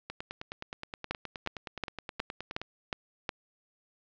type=two click trains; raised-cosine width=0.3 ms; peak=-22 / -15 dBFS; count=25 / 7; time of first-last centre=0.1-2.616 / 1.11-3.292 s; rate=9.54 / 2.75 Hz; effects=resampled to 16000 Hz + 7-bit

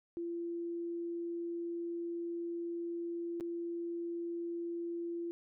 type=tone with dropouts; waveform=sine; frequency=341 Hz; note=F4; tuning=41 cents flat; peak=-36 dBFS; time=0.17-5.31 s; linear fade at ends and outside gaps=0 ms; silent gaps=3.4-3.408 s; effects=none

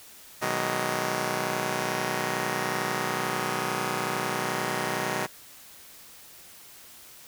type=chord; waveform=5% pulse; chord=G# minor seventh; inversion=first; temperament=just; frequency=124.59 / 155.74 / 186.89 / 207.7 Hz; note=B2 / D#3 / F#3 / G#3; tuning=+16 / +2 / +18 / 0 cents; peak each=-22 dBFS; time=0.41-5.27 s; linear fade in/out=20 ms; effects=white hiss -49 dBFS RMS until 7.27 s

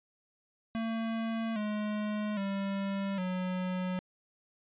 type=tone with pitch steps; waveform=square; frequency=225.9 / 210.8 / 196.66 / 183.49 Hz; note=A3 / G#3 / G3 / F#3; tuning=+46 / +26 / +6 / -14 cents; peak=-32 dBFS; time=0.75-3.99 s; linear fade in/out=0 ms; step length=810 ms; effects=resampled to 8000 Hz

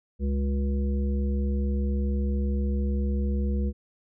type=harmonic tone with a mistuned harmonic; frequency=68.9 Hz; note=C#2; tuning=10 cents flat; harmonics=1 / 3 / 5 / 7; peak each=-24 / -30 / -39 / -39 dBFS; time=0.19-3.73 s; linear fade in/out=50 ms; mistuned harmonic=5; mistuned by=+67 cents; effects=none

